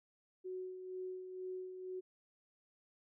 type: tone with tremolo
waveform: sine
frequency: 370.3 Hz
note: F#4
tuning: 1 cent sharp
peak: -40 dBFS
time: 0.44-2.01 s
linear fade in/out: 20 ms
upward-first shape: sine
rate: 2.1 Hz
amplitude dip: 50%
effects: none